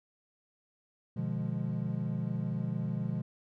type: chord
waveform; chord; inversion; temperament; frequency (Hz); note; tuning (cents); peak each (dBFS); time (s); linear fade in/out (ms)
triangle; B diminished seventh; none; equal with one note detuned; 123.47 / 150.35 / 174.61 / 207.7; B2 / D3 / F3 / Ab3; 0 / +41 / 0 / 0; -34 / -35 / -34 / -36; 1.16-3.22; 10
effects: none